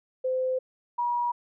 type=tone pair in turn; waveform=sine; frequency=515 / 961.3 Hz; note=C5 / B5; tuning=-28 / -47 cents; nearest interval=major seventh; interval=1081 cents; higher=second; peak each=-24 dBFS; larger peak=neither; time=0.24-0.59 / 0.98-1.32 s; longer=first; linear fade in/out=10 ms; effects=none